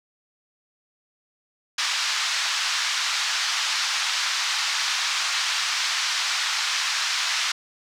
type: band-pass noise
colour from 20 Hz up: white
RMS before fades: -25 dBFS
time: 1.78-7.52 s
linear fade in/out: 5 ms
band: 1000 to 5700 Hz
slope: 24 dB/octave
effects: none